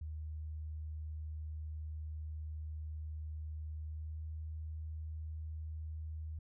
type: tone with pitch glide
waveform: sine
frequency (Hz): 77.3 to 78.33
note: D#2 to D#2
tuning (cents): -11 to +12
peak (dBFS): -40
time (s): 0.01-6.39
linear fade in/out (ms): 5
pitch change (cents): +23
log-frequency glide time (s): 3.84-4.24
effects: none